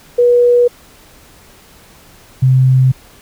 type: tone pair in turn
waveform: sine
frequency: 484.7 / 130.13 Hz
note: B4 / C3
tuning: -32 / -9 cents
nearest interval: octave + major seventh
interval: 2277 cents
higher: first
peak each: -6 dBFS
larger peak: neither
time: 0.18-0.68 / 2.42-2.92 s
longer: neither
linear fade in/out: 10 ms
effects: pink hiss -43 dBFS RMS until 3.21 s